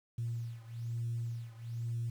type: beating tone pair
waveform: sine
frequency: 116.54 / 117.64 Hz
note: A#2 / A#2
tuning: 0 / +16 cents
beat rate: 1.1 Hz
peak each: -37 / -39 dBFS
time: 0.18-2.1 s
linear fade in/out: 5 ms
effects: tanh soft clip ceiling -29 dBFS + 10-bit